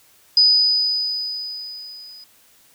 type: tone with level ramp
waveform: sine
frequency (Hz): 4978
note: D#8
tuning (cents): 0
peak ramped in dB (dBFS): -9 to -39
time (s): 0.37-2.24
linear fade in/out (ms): 2
effects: white hiss -54 dBFS RMS until 2.74 s